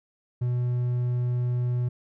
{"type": "tone", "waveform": "triangle", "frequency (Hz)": 122.9, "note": "B2", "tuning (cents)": -8, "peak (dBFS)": -21, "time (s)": [0.41, 1.89], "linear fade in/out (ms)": 10, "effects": []}